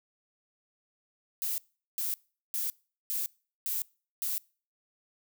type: noise bursts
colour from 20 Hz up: violet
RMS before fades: -32 dBFS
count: 6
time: 1.42-4.38 s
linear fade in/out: 0 ms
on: 160 ms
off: 400 ms
effects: noise-tail reverb RT60 0.4 s tail -25 dB re dry